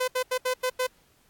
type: tone bursts at uneven times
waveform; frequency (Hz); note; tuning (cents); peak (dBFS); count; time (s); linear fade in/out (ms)
sawtooth; 508; B4; +49; -20; 6; 0-0.08 / 0.15-0.23 / 0.31-0.38 / 0.45-0.54 / 0.63-0.7 / 0.79-0.87; 10
effects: pink hiss -63 dBFS RMS until 1.29 s + AAC 64 kbps